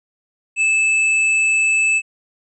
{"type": "tone with tanh clipping", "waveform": "sine", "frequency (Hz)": 2621, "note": "E7", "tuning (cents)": -11, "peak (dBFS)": -15, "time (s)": [0.56, 2.02], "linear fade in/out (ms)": 50, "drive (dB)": 12, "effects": ["resampled to 24000 Hz"]}